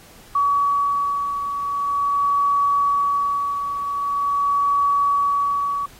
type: beating tone pair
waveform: sine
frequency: 1134 / 1134.44 Hz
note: C#6 / C#6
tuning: +39 / +40 cents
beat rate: 0.44 Hz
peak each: -18 / -26 dBFS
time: 0.35-5.86 s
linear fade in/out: 5 ms
effects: pink hiss -47 dBFS RMS until 5.99 s + AAC 48 kbps